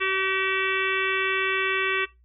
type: harmonic tone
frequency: 382.2 Hz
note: G4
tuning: 44 cents flat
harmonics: 1 / 3 / 4 / 5 / 6 / 7 / 8 / 9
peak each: -29 / -29 / -31 / -29 / -30 / -29 / -40 / -37 dBFS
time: 0-2.06 s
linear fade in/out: 20 ms
effects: noise-tail reverb RT60 0.2 s tail -19 dB re dry + added 60 Hz sine -55 dBFS peak until 2.24 s